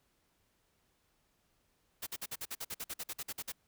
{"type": "noise bursts", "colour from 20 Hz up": "white", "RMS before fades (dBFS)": -40, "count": 16, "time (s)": [2.02, 3.522], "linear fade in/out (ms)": 10, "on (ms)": 47, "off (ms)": 50, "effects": ["pink hiss -75 dBFS RMS until 3.67 s"]}